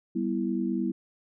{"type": "chord", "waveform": "sine", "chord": "E minor", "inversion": "first", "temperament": "equal with one note detuned", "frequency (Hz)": [196, 245.4, 329.6], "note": ["G3", "B3", "E4"], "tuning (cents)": [0, -11, 0], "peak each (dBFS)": -30, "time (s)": [0.15, 0.92], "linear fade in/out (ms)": 10, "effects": []}